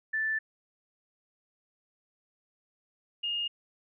sine tone pair in turn, 1760 / 2841 Hz, A6 / F7, 0 / +29 cents, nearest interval minor sixth, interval 829 cents, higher second, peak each -27 / -29 dBFS, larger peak first, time 0.13-0.39 / 3.23-3.48 s, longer first, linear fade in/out 10 ms, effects none

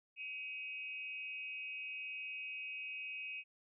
sine tone with amplitude modulation, 2531 Hz, D#7, 29 cents sharp, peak -38 dBFS, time 0.16-3.44 s, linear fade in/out 50 ms, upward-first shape sine, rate 259 Hz, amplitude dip 80%, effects none

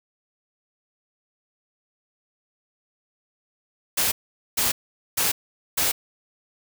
white noise bursts, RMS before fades -22 dBFS, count 4, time 3.97-5.92 s, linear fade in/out 10 ms, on 150 ms, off 450 ms, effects none

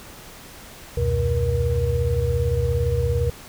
sine tone cluster, 71.5 / 88.8 / 123.1 / 476.1 Hz, D2 / F2 / B2 / A#4, -46 / +29 / -5 / +37 cents, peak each -24 dBFS, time 0.97-3.3 s, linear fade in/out 5 ms, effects pink hiss -42 dBFS RMS until 3.48 s

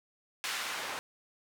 white noise with band-pass filter sweep, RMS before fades -37 dBFS, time 0.44-0.99 s, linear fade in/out 0 ms, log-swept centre 2200 to 850 Hz, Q 0.72, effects none

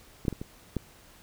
clicks, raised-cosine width 3 ms, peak -24 / -11 / -23 / -23 / -15 dBFS, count 5, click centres 0.252 / 0.282 / 0.327 / 0.415 / 0.767 s, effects pink hiss -55 dBFS RMS until 1.22 s

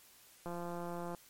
click train, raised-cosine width 1 ms, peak -29 dBFS, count 120, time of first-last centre 0.46-1.148 s, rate 173 Hz, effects white hiss -61 dBFS RMS until 1.29 s + MP3 64 kbps

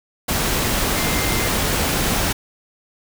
sine tone in noise, 2093 Hz, C7, in tune, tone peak -29 dBFS, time 0.95-1.48 s, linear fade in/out 10 ms, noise pink, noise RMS -20 dBFS, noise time 0.28-2.33 s, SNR -12 dB, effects none

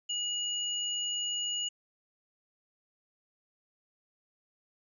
sine tone pair together, 2897 / 6890 Hz, F#7 / A8, -37 / -37 cents, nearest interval octave + minor third, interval 1500 cents, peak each -32 / -36 dBFS, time 0.09-1.69 s, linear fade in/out 10 ms, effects none

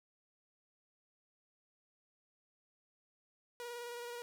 sawtooth tone with vibrato, 479.1 Hz, A#4, 47 cents sharp, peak -39 dBFS, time 3.6-4.22 s, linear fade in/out 0 ms, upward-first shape square, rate 19 Hz, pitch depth 19 cents each way, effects none

